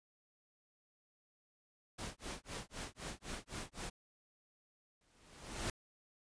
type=noise with tremolo; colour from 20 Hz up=pink; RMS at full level=-43 dBFS; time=1.98-3.9 s; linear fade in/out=10 ms; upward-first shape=sine; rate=3.9 Hz; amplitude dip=100%
type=noise with exponential growth; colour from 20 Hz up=pink; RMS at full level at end=-37 dBFS; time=5.01-5.7 s; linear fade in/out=2 ms; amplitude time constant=150 ms
effects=resampled to 22050 Hz